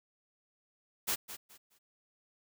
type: noise with echo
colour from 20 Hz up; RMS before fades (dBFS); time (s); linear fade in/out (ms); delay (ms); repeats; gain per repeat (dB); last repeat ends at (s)
white; -32; 1.07-1.16; 20; 210; 3; -12; 1.79
effects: none